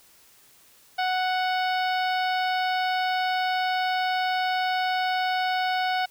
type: harmonic tone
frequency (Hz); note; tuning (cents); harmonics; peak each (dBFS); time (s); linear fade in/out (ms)
740; F#5; 0; 1 / 2 / 3 / 4 / 5 / 6 / 7; -24 / -30 / -34 / -36 / -38 / -40 / -41; 0.98-6.06; 10
effects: white hiss -56 dBFS RMS until 6.1 s